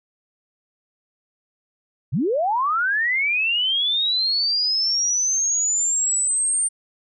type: linear sweep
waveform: sine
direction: up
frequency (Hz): 96.9 to 8870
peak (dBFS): -18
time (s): 2.12-6.69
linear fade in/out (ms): 20
effects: none